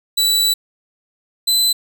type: tone pair in turn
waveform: sawtooth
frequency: 3951 / 4025 Hz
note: B7 / B7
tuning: 0 / +32 cents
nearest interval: unison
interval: 32 cents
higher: second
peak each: -10 dBFS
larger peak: neither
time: 0.17-0.54 / 1.47-1.73 s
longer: first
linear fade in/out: 10 ms
effects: none